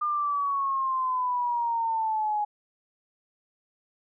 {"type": "exponential sweep", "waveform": "sine", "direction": "down", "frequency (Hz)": [1211, 830.6], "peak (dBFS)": -24, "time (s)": [0.01, 2.45], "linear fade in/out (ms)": 10, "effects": []}